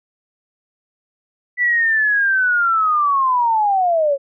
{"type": "linear sweep", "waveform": "sine", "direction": "down", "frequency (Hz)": [1981, 539], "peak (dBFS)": -13, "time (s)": [1.57, 4.18], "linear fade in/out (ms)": 50, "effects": []}